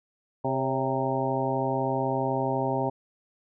harmonic tone with a mistuned harmonic, 132 Hz, C3, 16 cents sharp, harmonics 1 / 2 / 3 / 4 / 5 / 6 / 7, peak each -32 / -32 / -32 / -32 / -32 / -32 / -32 dBFS, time 0.44-2.9 s, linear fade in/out 10 ms, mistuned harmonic 4, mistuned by +62 cents, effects none

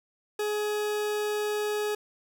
40% pulse tone, 420 Hz, G#4, 19 cents sharp, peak -26 dBFS, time 0.39-1.95 s, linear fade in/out 5 ms, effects 11-bit

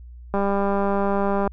click train, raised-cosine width 1 ms, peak -10 dBFS, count 227, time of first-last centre 0.34-1.476 s, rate 199 Hz, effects added 60 Hz sine -38 dBFS peak until 1.52 s

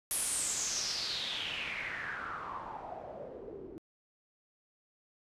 white noise with low-pass filter sweep, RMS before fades -38 dBFS, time 0.11-3.78 s, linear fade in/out 0 ms, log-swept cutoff 11000 to 330 Hz, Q 5.7, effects resampled to 32000 Hz

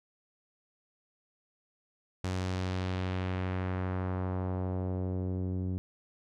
sawtooth tone with low-pass filter sweep, 92.5 Hz, F#2, in tune, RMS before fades -33 dBFS, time 2.24-5.78 s, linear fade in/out 0 ms, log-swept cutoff 7400 to 270 Hz, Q 1.1, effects none

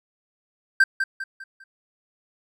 triangle tone with echo, 1568 Hz, G6, in tune, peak -10 dBFS, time 0.8-0.84 s, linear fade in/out 5 ms, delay 200 ms, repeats 4, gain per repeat -8 dB, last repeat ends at 1.64 s, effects none

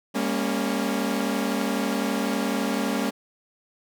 sawtooth chord, G diminished, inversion none, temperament equal with one note detuned, 201.2 / 233.1 / 277.2 Hz, G3 / Bb3 / Db4, +45 / 0 / 0 cents, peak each -24 dBFS, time 0.14-3.11 s, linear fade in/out 20 ms, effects none

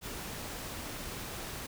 pink noise with ADSR envelope, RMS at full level -38 dBFS, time 0.01-1.67 s, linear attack 61 ms, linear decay 3 ms, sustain -3 dB, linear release 12 ms, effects none

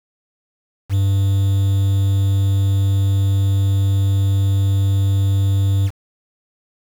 triangle tone with quantisation, 98 Hz, G2, in tune, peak -11 dBFS, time 0.89-5.91 s, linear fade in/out 50 ms, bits 6, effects none

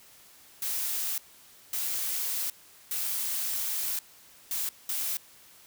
blue noise bursts at uneven times, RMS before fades -31 dBFS, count 5, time 0.62-1.18 / 1.73-2.5 / 2.91-3.99 / 4.51-4.69 / 4.89-5.17 s, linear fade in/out 2 ms, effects white hiss -55 dBFS RMS until 5.66 s

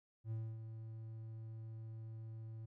triangle tone with ADSR envelope, 111.6 Hz, A2, 25 cents sharp, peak -36 dBFS, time 0.24-2.66 s, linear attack 74 ms, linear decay 260 ms, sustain -8 dB, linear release 10 ms, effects none

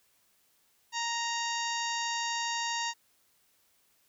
harmonic tone with a mistuned harmonic, 932.3 Hz, A#5, in tune, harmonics 1 / 2 / 3 / 4 / 5 / 6 / 7 / 8, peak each -34 / -37 / -39 / -40 / -41 / -42 / -42 / -43 dBFS, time 0.92-2.94 s, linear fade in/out 50 ms, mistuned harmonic 8, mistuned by -71 cents, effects white hiss -69 dBFS RMS until 4.08 s

